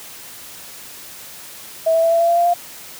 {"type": "tone with pitch steps", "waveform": "sine", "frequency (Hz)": [650, 656.8, 663.7, 670.6, 677.6, 684.7, 691.8, 699.1], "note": ["E5", "E5", "E5", "E5", "E5", "F5", "F5", "F5"], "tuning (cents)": [-24, -6, 12, 30, 48, -34, -17, 2], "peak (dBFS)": -12, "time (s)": [1.86, 2.54], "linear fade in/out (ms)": 10, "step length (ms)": 85, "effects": ["white hiss -37 dBFS RMS until 2.99 s", "high-pass 60 Hz 12 dB/octave"]}